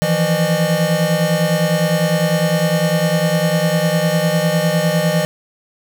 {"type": "tone cluster", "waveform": "square", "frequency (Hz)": [161.4, 171.3, 608], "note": ["E3", "F3", "D#5"], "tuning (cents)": [-36, -33, -40], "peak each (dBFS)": -19, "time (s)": [0.02, 5.25], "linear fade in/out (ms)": 0, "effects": []}